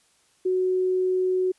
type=tone; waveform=sine; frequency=370 Hz; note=F#4; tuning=in tune; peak=-20 dBFS; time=0.45-1.52 s; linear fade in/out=10 ms; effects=white hiss -63 dBFS RMS until 1.58 s + resampled to 24000 Hz